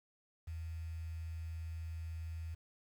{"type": "tone with quantisation", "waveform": "sine", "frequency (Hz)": 81.7, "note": "E2", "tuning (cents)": -15, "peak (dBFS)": -40, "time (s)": [0.47, 2.55], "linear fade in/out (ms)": 10, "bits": 10, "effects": []}